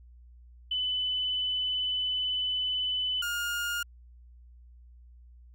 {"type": "tone pair in turn", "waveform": ["sine", "30% pulse"], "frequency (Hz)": [3006, 1418.6], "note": ["F#7", "F6"], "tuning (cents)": [27, 27], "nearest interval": "octave + minor second", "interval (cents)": 1300, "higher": "first", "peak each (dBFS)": -27, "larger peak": "neither", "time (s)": [[0.71, 3.22], [3.22, 3.83]], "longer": "first", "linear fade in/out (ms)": 5, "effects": ["added 60 Hz sine -50 dBFS peak until 5.54 s"]}